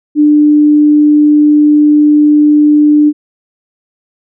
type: tone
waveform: sine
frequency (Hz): 298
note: D4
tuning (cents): +25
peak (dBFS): -3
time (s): 0.15-3.13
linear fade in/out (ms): 50
effects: none